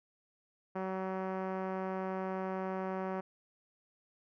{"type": "tone with low-pass filter", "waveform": "5% pulse", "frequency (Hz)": 188.7, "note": "F#3", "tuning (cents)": 34, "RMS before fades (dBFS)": -37, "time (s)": [0.75, 3.21], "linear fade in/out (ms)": 10, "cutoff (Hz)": 830, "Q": 0.62, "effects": []}